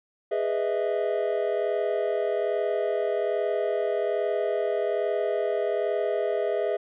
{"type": "chord", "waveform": "triangle", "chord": "E major seventh", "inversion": "first", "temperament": "just", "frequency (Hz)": [412, 494.4, 618.1, 659.3], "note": ["G#4", "B4", "D#5", "E5"], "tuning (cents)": [-14, 2, -12, 0], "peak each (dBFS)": [-26, -29, -28, -27], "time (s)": [0.31, 6.77], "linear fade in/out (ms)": 10, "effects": ["resampled to 8000 Hz"]}